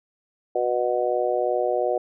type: harmonic tone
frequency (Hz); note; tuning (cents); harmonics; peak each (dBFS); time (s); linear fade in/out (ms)
122.7; B2; -11; 3 / 4 / 5 / 6; -27 / -25 / -25 / -27; 0.55-1.98; 5
effects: none